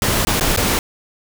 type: noise with dropouts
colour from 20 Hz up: pink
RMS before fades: -17 dBFS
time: 0.02-0.79 s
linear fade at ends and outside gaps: 1 ms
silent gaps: 0.25-0.27 / 0.398-0.409 / 0.563-0.573 s
effects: none